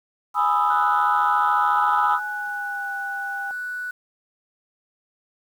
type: chord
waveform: sine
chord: E major seventh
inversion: first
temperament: equal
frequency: 830.6 / 987.8 / 1244.5 / 1318.5 Hz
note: G#5 / B5 / D#6 / E6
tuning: 0 / 0 / 0 / 0 cents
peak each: -22 dBFS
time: 0.34-2.2 s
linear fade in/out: 50 ms
type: tone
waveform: sine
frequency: 1480 Hz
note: F#6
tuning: in tune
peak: -27 dBFS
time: 0.7-3.91 s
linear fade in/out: 5 ms
type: tone with pitch glide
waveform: sine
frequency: 850 to 797.7 Hz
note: G#5 to G5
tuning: +40 to +30 cents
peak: -31 dBFS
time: 1.76-3.51 s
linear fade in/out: 0 ms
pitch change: -110 cents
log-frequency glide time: 1.99-2.92 s
effects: tanh soft clip ceiling -9 dBFS + 8-bit